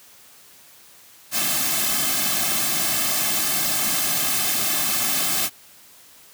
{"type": "noise with comb filter", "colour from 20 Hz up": "white", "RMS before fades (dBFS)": -22, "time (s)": [1.31, 5.5], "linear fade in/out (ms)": 50, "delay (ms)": 2.1, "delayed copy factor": -0.95, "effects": ["white hiss -49 dBFS RMS until 6.33 s", "high-pass 80 Hz 12 dB/octave"]}